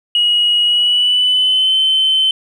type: tone with pitch glide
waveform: sine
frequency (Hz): 2900 to 3072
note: F#7 to G7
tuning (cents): -35 to -36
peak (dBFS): -9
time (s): 0.15-2.31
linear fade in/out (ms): 2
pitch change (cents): +99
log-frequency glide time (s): 0.65-1.76
effects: tanh soft clip ceiling -6 dBFS + 8-bit